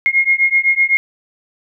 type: beating tone pair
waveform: sine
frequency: 2143 / 2150.9 Hz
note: C7 / C7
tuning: +41 / +47 cents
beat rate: 7.9 Hz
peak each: -14 dBFS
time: 0.06-0.97 s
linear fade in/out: 0 ms
effects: none